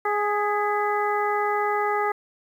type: harmonic tone with a mistuned harmonic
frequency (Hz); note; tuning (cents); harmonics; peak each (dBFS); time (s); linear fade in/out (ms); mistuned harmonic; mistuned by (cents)
415.3; G#4; 0; 1 / 2 / 3 / 4 / 5; -26 / -25 / -27 / -34 / -32; 0.05-2.12; 5; 5; -58
effects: 9-bit